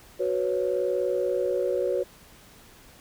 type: chord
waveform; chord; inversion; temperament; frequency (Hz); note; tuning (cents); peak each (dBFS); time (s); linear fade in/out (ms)
sine; F# suspended fourth; none; equal; 370 / 493.9 / 554.4; F#4 / B4 / C#5; 0 / 0 / 0; -27; 0.19-2.04; 20
effects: tanh soft clip ceiling -14 dBFS + pink hiss -52 dBFS RMS until 3 s